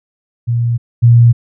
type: tone pair in turn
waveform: sine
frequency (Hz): 118.3 / 118.3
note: A#2 / A#2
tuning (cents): +26 / +26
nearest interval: unison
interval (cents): 0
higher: neither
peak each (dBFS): -11 / -3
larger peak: second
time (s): 0.47-0.78 / 1.02-1.33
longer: neither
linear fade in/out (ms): 20
effects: none